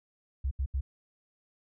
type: tone bursts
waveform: sine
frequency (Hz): 67.3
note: C2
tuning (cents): +49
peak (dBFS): -27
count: 3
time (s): 0.44-0.81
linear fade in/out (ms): 10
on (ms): 72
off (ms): 77
effects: none